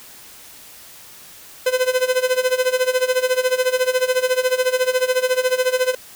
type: tone with tremolo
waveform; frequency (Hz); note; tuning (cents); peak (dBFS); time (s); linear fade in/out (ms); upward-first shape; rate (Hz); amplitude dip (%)
45% pulse; 509; C5; -48; -13; 1.66-5.95; 5; sine; 14; 85
effects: white hiss -42 dBFS RMS until 6.15 s